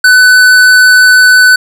sine tone with hard clipping, 1501 Hz, F#6, 24 cents sharp, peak -3 dBFS, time 0.04-1.56 s, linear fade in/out 5 ms, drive 13 dB, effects none

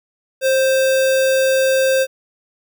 sine tone with sample-and-hold, 530 Hz, C5, 22 cents sharp, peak -12 dBFS, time 0.41-2.07 s, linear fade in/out 50 ms, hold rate 2100 Hz, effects none

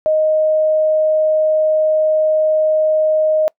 sine tone, 622.3 Hz, D#5, in tune, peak -11 dBFS, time 0.06-3.48 s, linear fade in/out 0 ms, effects noise-tail reverb RT60 0.1 s tail -25 dB re dry

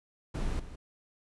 brown noise with echo, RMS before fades -32 dBFS, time 0.34-0.6 s, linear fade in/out 10 ms, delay 160 ms, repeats 1, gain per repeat -12 dB, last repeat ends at 0.76 s, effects resampled to 24000 Hz

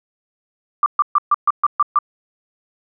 sine tone bursts, 1179 Hz, D6, 6 cents sharp, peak -10 dBFS, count 8, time 0.83-1.988 s, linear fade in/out 2 ms, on 31 ms, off 130 ms, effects none

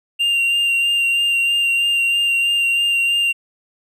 triangle tone with vibrato, 2781 Hz, F7, 8 cents flat, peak -13 dBFS, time 0.19-3.33 s, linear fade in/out 20 ms, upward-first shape sine, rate 3.1 Hz, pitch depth 16 cents each way, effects none

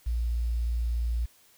sine tone with quantisation, 58.4 Hz, A#1, 4 cents sharp, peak -25 dBFS, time 0.06-1.26 s, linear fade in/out 10 ms, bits 9, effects white hiss -60 dBFS RMS until 1.57 s

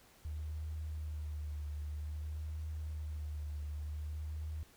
sine tone with vibrato, 76 Hz, D#2, 40 cents flat, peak -38 dBFS, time 0.25-4.63 s, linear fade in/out 0 ms, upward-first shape triangle, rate 0.52 Hz, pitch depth 43 cents each way, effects pink hiss -63 dBFS RMS until 4.76 s

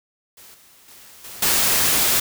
white noise with level steps, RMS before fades -45 / -51 / -45 / -37 / -18 dBFS, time 0.37-2.2 s, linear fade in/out 5 ms, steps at 0.54 / 0.88 / 1.24 / 1.42 s, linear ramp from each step 5 ms, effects none

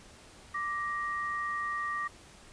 sine tone pair together, 1174.7 / 1880.7 Hz, D6 / A#6, 0 / +15 cents, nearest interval minor sixth, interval 815 cents, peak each -33 / -35 dBFS, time 0.54-2.08 s, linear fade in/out 10 ms, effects pink hiss -54 dBFS RMS until 2.52 s + resampled to 22050 Hz

